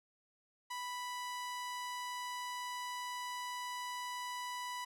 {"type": "tone", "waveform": "sawtooth", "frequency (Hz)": 987.8, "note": "B5", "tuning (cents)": 0, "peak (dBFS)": -36, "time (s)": [0.7, 4.85], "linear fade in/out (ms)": 10, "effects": ["low-pass 12000 Hz 12 dB/octave"]}